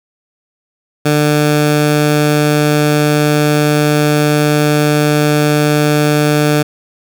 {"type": "tone", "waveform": "15% pulse", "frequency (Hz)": 149.2, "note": "D3", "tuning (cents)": 28, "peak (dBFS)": -3, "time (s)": [1.05, 6.63], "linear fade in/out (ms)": 10, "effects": []}